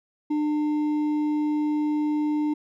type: tone with hard clipping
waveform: triangle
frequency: 300 Hz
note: D4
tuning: 37 cents sharp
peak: -23 dBFS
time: 0.3-2.54 s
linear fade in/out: 10 ms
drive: 8 dB
effects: none